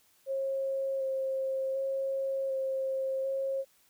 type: tone with vibrato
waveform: sine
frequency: 536 Hz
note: C5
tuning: 42 cents sharp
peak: -29 dBFS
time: 0.26-3.65 s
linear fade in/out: 50 ms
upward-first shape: square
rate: 0.67 Hz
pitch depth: 12 cents each way
effects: white hiss -66 dBFS RMS until 3.89 s